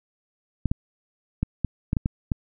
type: clicks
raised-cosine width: 5 ms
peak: -10 dBFS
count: 8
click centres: 0.657 / 0.715 / 1.43 / 1.647 / 1.931 / 1.968 / 2.059 / 2.318 s
effects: none